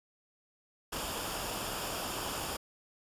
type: noise with comb filter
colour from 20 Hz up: pink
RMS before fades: -37 dBFS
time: 0.92-2.57 s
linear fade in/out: 10 ms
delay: 0.49 ms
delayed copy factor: -0.55
effects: resampled to 32000 Hz